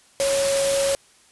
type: tone in noise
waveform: sine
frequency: 552 Hz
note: C#5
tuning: 7 cents flat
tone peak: -19 dBFS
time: 0.2-0.95 s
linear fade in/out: 0 ms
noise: white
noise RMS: -25 dBFS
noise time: 0.2-0.95 s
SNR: +3 dB
effects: white hiss -55 dBFS RMS until 1.31 s + resampled to 24000 Hz